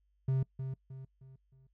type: tone with echo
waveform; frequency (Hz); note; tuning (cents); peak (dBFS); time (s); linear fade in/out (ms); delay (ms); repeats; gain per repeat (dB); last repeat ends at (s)
triangle; 132.4; C3; +21; -25; 0.28-0.43; 5; 310; 4; -8; 1.67
effects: noise-tail reverb RT60 0.1 s tail -24 dB re dry + added 50 Hz sine -70 dBFS peak until 1.73 s